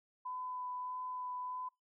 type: tone with vibrato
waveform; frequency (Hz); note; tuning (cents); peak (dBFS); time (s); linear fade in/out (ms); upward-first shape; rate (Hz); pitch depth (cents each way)
sine; 1003; B5; +26; -39; 0.25-1.69; 10; sine; 1.6; 10
effects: noise-tail reverb RT60 0.2 s tail -24 dB re dry